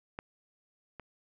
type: clicks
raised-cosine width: 0.5 ms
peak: -23 / -29 dBFS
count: 2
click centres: 0.189 / 0.997 s
effects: none